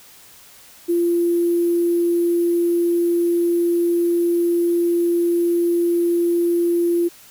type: tone with sample-and-hold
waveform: sine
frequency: 343.8 Hz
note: F4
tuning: 27 cents flat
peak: -15 dBFS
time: 0.88-7.09 s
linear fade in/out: 20 ms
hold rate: 11025 Hz
effects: white hiss -46 dBFS RMS until 7.3 s